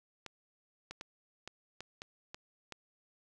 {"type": "clicks", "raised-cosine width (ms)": 0.2, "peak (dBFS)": -26, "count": 8, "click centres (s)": [0.263, 0.91, 1.011, 1.476, 1.806, 2.019, 2.345, 2.723], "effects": []}